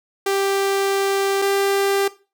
sawtooth tone pair in turn, 393.1 / 395.6 Hz, G4 / G4, +5 / +16 cents, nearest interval unison, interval 11 cents, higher second, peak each -14 / -13 dBFS, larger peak second, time 0.26-1.42 / 1.42-2.08 s, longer first, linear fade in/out 5 ms, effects noise-tail reverb RT60 0.3 s tail -17 dB re dry

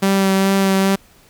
sawtooth tone with vibrato, 193.8 Hz, G3, 20 cents flat, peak -9 dBFS, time 0.02-0.96 s, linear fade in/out 10 ms, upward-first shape sine, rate 2.4 Hz, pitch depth 14 cents each way, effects pink hiss -50 dBFS RMS until 1.29 s

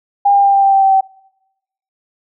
sine tone with pitch steps, 805 / 799.9 / 794.8 / 789.8 / 784.8 / 779.8 / 774.9 / 770 Hz, G5 / G5 / G5 / G5 / G5 / G5 / G5 / G5, +46 / +35 / +24 / +13 / +2 / -9 / -20 / -31 cents, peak -7 dBFS, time 0.25-1.01 s, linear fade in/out 10 ms, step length 95 ms, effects noise-tail reverb RT60 0.9 s tail -24 dB re dry

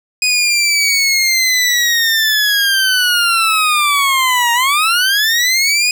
20% pulse linear two-way sweep, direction down then up, 2498 to 932.3 to 2498 Hz, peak -6 dBFS, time 0.22-5.91 s, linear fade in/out 2 ms, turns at 4.53 s, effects none

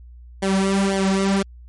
sawtooth tone with flanger, 194.4 Hz, G3, 14 cents flat, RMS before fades -19 dBFS, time 0.42-1.43 s, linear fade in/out 10 ms, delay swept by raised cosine 0.76 to 3.96 ms, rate 1.9 Hz, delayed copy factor -0.9, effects added 60 Hz sine -39 dBFS peak until 1.68 s + MP3 48 kbps

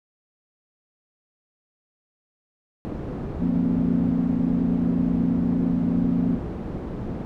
white low-pass noise, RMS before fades -31 dBFS, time 2.85-7.25 s, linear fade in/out 0 ms, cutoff 300 Hz, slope 12 dB/octave
sine chord, F suspended fourth, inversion none, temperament equal, 174.61 / 233.1 / 261.6 Hz, F3 / Bb3 / C4, 0 / 0 / 0 cents, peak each -24 dBFS, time 3.39-6.39 s, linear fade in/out 50 ms
effects none

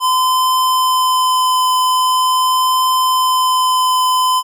square tone with vibrato, 1022 Hz, C6, 41 cents flat, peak -12 dBFS, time 0-4.43 s, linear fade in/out 50 ms, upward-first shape triangle, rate 0.43 Hz, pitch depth 9 cents each way, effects none

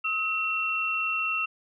sine tone pair together, 1282 / 2716 Hz, E6 / F7, -49 / -49 cents, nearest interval octave + minor second, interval 1300 cents, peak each -31 / -26 dBFS, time 0.04-1.46 s, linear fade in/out 10 ms, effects none

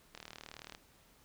click train, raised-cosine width 0.2 ms, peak -29 dBFS, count 24, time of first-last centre 0.15-0.749 s, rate 38.4 Hz, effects pink hiss -65 dBFS RMS until 1.24 s

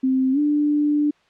sine tone with pitch glide, 261.6 to 295.3 Hz, C4 to D4, 0 to +10 cents, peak -16 dBFS, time 0.03-1.11 s, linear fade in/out 10 ms, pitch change +210 cents, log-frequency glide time 0.32-0.39 s, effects white hiss -59 dBFS RMS until 1.29 s + low-pass 3000 Hz 12 dB/octave

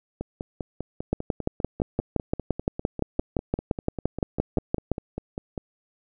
two click trains, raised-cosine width 2 ms, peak -17 / -9 dBFS, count 28 / 23, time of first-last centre 0.21-5.578 / 1.13-4.917 s, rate 5.03 / 5.81 Hz, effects none

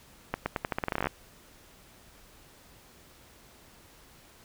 accelerating click train, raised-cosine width 0.5 ms, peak -13 dBFS, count 16, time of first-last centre 0.34-1.07 s, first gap 120 ms, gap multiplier 0.85, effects pink hiss -56 dBFS RMS until 4.44 s

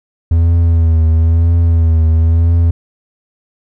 triangle tone with vibrato, 82.41 Hz, E2, in tune, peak -5 dBFS, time 0.31-2.71 s, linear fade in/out 5 ms, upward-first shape triangle, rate 1 Hz, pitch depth 51 cents each way, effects none

